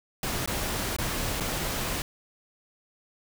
pink noise with dropouts, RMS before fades -30 dBFS, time 0.23-2.02 s, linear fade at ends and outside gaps 2 ms, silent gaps 0.46-0.475 / 0.965-0.985 / 1.401-1.406 s, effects none

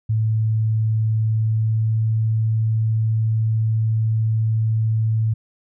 sine tone with pitch glide, 110 to 110.77 Hz, A2 to A2, 0 to +12 cents, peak -16 dBFS, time 0.09-5.34 s, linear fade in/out 10 ms, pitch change +12 cents, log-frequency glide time 1.2-2.02 s, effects none

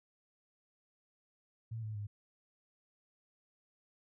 sine tone with pitch steps, 113.3 / 108.18 / 103.3 Hz, A#2 / A2 / G#2, -49 / -29 / -9 cents, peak -38 dBFS, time 1.71-2.07 s, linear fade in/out 10 ms, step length 120 ms, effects none

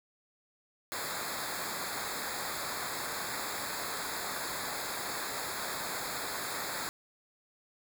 pink noise with comb filter, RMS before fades -37 dBFS, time 0.92-6.89 s, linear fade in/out 0 ms, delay 0.34 ms, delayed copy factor -1, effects none

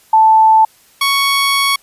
sine / 15% pulse tone pair in turn, 880 / 1111.7 Hz, A5 / C#6, 0 / +5 cents, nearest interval major third, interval 405 cents, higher second, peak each -5 dBFS, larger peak neither, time 0.13-0.65 / 1.01-1.76 s, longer second, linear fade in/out 5 ms, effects white hiss -49 dBFS RMS until 1.82 s + resampled to 32000 Hz

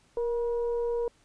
sine tone with frequency modulation, 471.7 Hz, A#4, 20 cents sharp, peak -26 dBFS, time 0.17-1.08 s, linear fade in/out 2 ms, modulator 491 Hz, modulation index 0.36, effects pink hiss -64 dBFS RMS until 1.24 s + resampled to 22050 Hz

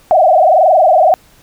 sine tone with frequency modulation, 687 Hz, F5, 29 cents flat, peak -5 dBFS, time 0.11-1.14 s, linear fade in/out 0 ms, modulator 21.6 Hz, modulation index 3.6, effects pink hiss -47 dBFS RMS until 1.42 s

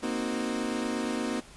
35% pulse chord, C half-diminished seventh, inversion third, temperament equal, 233.1 / 261.6 / 311.1 / 370 Hz, Bb3 / C4 / Eb4 / Gb4, 0 / 0 / 0 / 0 cents, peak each -31 / -32 / -34 / -36 dBFS, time 0.02-1.41 s, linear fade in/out 20 ms, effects pink hiss -51 dBFS RMS until 1.56 s + resampled to 24000 Hz

